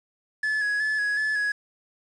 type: tone with vibrato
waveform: triangle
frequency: 1700 Hz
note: G#6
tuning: 40 cents sharp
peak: -21 dBFS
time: 0.43-1.52 s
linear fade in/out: 5 ms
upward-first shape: square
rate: 2.7 Hz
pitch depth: 27 cents each way
effects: resampled to 22050 Hz + 8-bit